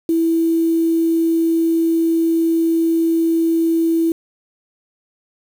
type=tone with quantisation; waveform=sine; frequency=329.6 Hz; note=E4; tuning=in tune; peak=-13 dBFS; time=0.09-4.12 s; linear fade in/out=2 ms; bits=6; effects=none